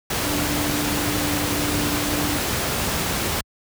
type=tone in noise; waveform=sine; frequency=294.7 Hz; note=D4; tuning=6 cents sharp; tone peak=-26 dBFS; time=0.23-2.38 s; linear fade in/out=5 ms; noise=pink; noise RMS=-23 dBFS; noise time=0.1-3.41 s; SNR=-6 dB; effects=high-pass 60 Hz 12 dB/octave